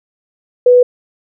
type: tone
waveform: sine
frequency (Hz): 493.9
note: B4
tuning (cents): 0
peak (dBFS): -4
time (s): 0.66-0.83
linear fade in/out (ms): 5
effects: none